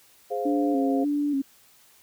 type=chord; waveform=sine; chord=F minor; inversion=first; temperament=equal; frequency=415.3 / 523.3 / 698.5 Hz; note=Ab4 / C5 / F5; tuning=0 / 0 / 0 cents; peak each=-30 dBFS; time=0.3-1.05 s; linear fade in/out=20 ms
type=tone with vibrato; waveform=sine; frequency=281.9 Hz; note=C#4; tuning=29 cents sharp; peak=-22 dBFS; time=0.45-1.42 s; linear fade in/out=10 ms; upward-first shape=square; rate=1.7 Hz; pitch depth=54 cents each way
effects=white hiss -57 dBFS RMS until 2.02 s